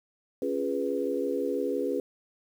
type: chord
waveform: sine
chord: C# dominant seventh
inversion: none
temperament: equal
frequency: 277.2 / 349.2 / 415.3 / 493.9 Hz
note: C#4 / E#4 / G#4 / B4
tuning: 0 / 0 / 0 / 0 cents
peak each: -32 / -35 / -31 / -31 dBFS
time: 0.42-2 s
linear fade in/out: 2 ms
effects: 9-bit